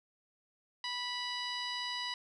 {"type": "tone with low-pass filter", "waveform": "15% pulse", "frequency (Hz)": 983, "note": "B5", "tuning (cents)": -8, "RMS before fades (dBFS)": -38, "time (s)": [0.84, 2.14], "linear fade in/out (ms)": 2, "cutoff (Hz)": 5000, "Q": 3.1, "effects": []}